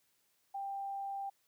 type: tone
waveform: sine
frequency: 790 Hz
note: G5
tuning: 13 cents sharp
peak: -37 dBFS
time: 0.54-1.3 s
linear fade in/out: 10 ms
effects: white hiss -75 dBFS RMS until 1.47 s + high-pass 60 Hz 12 dB/octave